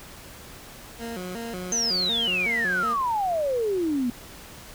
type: tone with vibrato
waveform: 20% pulse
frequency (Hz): 205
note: G#3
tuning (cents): -22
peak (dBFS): -27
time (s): 0.98-2.97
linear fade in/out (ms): 50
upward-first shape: square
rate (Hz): 2.7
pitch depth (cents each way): 210
type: exponential sweep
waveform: sine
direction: down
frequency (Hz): 6370 to 233.6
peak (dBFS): -22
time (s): 1.72-4.1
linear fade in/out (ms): 2
effects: pink hiss -44 dBFS RMS until 4.74 s